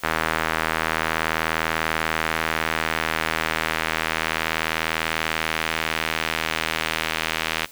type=tone with band-pass filter sweep; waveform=sawtooth; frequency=80.3 Hz; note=E2; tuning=45 cents flat; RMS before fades=-25 dBFS; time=0.03-7.66 s; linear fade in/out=10 ms; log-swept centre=1600 to 2600 Hz; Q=1.2; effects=white hiss -46 dBFS RMS until 7.71 s